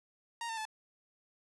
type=tone with pitch steps; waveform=sawtooth; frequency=932.3 / 901.1 / 870.9 Hz; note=A#5 / A5 / A5; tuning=0 / +41 / -18 cents; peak=-33 dBFS; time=0.41-0.653 s; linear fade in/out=2 ms; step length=81 ms; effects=resampled to 24000 Hz + 11-bit